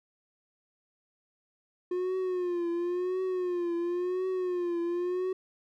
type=tone with vibrato; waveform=triangle; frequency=357.5 Hz; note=F4; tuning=41 cents sharp; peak=-26 dBFS; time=1.91-5.33 s; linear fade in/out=5 ms; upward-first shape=triangle; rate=0.95 Hz; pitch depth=90 cents each way; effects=none